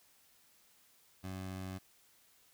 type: tone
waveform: 20% pulse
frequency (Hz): 94.1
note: F#2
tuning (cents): +30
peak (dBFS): -36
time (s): 1.23-1.79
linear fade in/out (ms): 20
effects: white hiss -67 dBFS RMS until 2.53 s